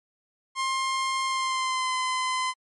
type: tone with pitch glide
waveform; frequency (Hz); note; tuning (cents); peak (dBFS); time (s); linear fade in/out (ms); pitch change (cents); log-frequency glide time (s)
sawtooth; 1060 to 1026.3; C6 to C6; +22 to -34; -21; 0.55-2.54; 50; -56; 1.25-1.94
effects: low-pass 10000 Hz 12 dB/octave + MP3 48 kbps